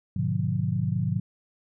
sine chord, G# diminished seventh, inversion none, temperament just, 103.83 / 124.59 / 149.51 / 179.41 Hz, G#2 / B2 / D3 / F3, 0 / +16 / +31 / +47 cents, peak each -29 dBFS, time 0.16-1.2 s, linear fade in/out 5 ms, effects none

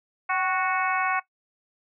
harmonic tone with a mistuned harmonic, 368.7 Hz, F#4, 6 cents flat, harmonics 2 / 3 / 4 / 5 / 6 / 7, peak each -28 / -27 / -29 / -34 / -30 / -36 dBFS, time 0.29-1.2 s, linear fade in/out 10 ms, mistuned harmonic 2, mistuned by +48 cents, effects noise-tail reverb RT60 0.1 s tail -17 dB re dry

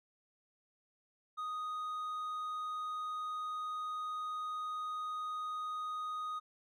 sine tone with hard clipping, 1244.5 Hz, D#6, in tune, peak -38 dBFS, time 1.37-6.4 s, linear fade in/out 20 ms, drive 3 dB, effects none

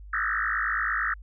sine tone with frequency modulation, 1575 Hz, G6, 8 cents sharp, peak -24 dBFS, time 0.13-1.14 s, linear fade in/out 5 ms, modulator 54.4 Hz, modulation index 6, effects added 50 Hz sine -41 dBFS peak until 1.22 s

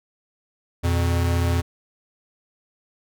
square tone pair together, 85.6 / 121.06 Hz, F2 / B2, -34 / -34 cents, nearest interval tritone, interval 600 cents, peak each -20 / -27 dBFS, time 0.83-1.62 s, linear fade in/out 20 ms, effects none

